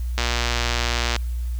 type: click train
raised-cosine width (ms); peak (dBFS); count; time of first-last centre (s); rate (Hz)
0.2; -5; 118; 0.18-1.163; 119
effects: added 60 Hz sine -23 dBFS peak until 1.59 s + white hiss -50 dBFS RMS until 1.59 s